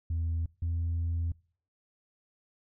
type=tone pair in turn; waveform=sine; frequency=82.41 / 83.85 Hz; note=E2 / E2; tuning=0 / +30 cents; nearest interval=unison; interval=30 cents; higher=second; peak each=-26 dBFS; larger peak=neither; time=0.1-0.46 / 0.62-1.32 s; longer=second; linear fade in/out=5 ms; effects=noise-tail reverb RT60 0.5 s tail -26 dB re dry + tanh soft clip ceiling -26 dBFS